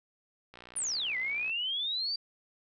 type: click train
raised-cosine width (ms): 0.3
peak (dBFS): -33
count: 59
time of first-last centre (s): 0.54-1.496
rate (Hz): 60.7
type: exponential two-way sweep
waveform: sine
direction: down then up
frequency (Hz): 10000 to 1975.5 to 4735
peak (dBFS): -30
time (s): 0.76-2.16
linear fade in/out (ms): 5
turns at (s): 1.17
effects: none